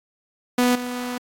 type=tone with level steps; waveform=sawtooth; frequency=246.9 Hz; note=B3; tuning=in tune; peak=-12 / -23 dBFS; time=0.58-1.18 s; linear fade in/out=5 ms; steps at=0.75 s; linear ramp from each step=5 ms; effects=AAC 48 kbps